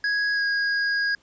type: tone with pitch glide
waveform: square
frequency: 1661.2 to 1640.2 Hz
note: G#6 to G#6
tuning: 0 to -22 cents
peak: -22 dBFS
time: 0.04-1.15 s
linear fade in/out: 2 ms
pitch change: -22 cents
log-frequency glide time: 0.33-0.44 s
effects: pink hiss -61 dBFS RMS until 1.22 s + resampled to 16000 Hz